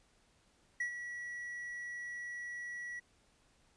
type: tone with ADSR envelope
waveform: triangle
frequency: 1935 Hz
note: B6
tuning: 36 cents flat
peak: -30 dBFS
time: 0.8-3 s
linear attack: 6 ms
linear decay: 97 ms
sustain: -9 dB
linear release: 12 ms
effects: pink hiss -70 dBFS RMS until 3.76 s + resampled to 22050 Hz